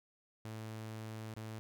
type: tone with dropouts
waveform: sawtooth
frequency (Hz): 110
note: A2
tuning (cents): 0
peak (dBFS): -39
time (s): 0.45-1.59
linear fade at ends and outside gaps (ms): 0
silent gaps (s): 1.339-1.365
effects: none